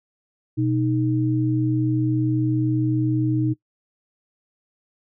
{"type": "tone pair together", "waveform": "sine", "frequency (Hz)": [123.71, 311.1], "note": ["B2", "D#4"], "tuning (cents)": [3, 0], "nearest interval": "octave + major third", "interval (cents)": 1597, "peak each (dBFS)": -21, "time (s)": [0.57, 3.54], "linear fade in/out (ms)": 20, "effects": ["noise-tail reverb RT60 0.1 s tail -19 dB re dry"]}